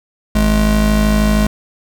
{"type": "tone pair together", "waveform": "square", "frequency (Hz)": [52.92, 211.7], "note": ["G#1", "G#3"], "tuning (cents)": [33, 33], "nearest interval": "2 octaves", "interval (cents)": 2400, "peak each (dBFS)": -14, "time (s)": [0.35, 1.47], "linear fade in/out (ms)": 5, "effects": []}